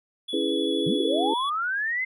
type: tone with vibrato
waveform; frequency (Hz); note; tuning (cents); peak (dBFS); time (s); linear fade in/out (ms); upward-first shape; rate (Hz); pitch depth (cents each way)
triangle; 3400; G#7; +40; -29; 0.28-1.5; 10; sine; 13; 14
type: chord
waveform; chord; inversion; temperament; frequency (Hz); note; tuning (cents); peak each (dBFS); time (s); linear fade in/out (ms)
sine; C# minor seventh; none; equal; 277.2 / 329.6 / 415.3 / 493.9; C#4 / E4 / G#4 / B4; 0 / 0 / 0 / 0; -29 / -27 / -28 / -31; 0.33-1.34; 5
type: linear sweep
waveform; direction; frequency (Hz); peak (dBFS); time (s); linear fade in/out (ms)
sine; up; 131.1 to 2093; -24; 0.86-2.05; 10
effects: none